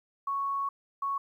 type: tone pair in turn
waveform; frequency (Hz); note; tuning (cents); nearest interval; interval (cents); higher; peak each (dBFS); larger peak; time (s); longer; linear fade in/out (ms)
sine; 1108.7 / 1108.7; C#6 / C#6; 0 / 0; unison; 0; neither; -28; neither; 0.27-0.69 / 1.02-1.18; first; 5
effects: 11-bit